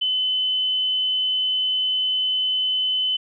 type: tone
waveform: sine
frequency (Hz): 3030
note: F#7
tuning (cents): +40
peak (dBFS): -19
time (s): 0.01-3.17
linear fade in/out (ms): 10
effects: none